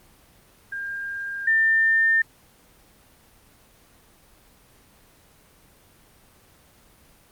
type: tone pair in turn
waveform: sine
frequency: 1604 / 1799.8 Hz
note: G6 / A6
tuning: +39 / +39 cents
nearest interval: major second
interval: 200 cents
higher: second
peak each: -28 / -16 dBFS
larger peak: second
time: 0.72-1.47 / 1.47-2.22 s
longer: neither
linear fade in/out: 5 ms
effects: pink hiss -55 dBFS RMS until 7.31 s + Opus 24 kbps